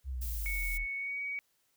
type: exponential sweep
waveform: sine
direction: down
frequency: 68.7 to 38.21 Hz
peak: -34 dBFS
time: 0.04-0.87 s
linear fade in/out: 50 ms
type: noise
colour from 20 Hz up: violet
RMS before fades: -42 dBFS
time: 0.21-0.78 s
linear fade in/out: 10 ms
type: tone with pitch glide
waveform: sine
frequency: 2217 to 2257 Hz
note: C#7 to C#7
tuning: 0 to +31 cents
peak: -34 dBFS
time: 0.46-1.39 s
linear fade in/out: 0 ms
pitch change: +31 cents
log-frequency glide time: 0.97-1.17 s
effects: white hiss -74 dBFS RMS until 1.76 s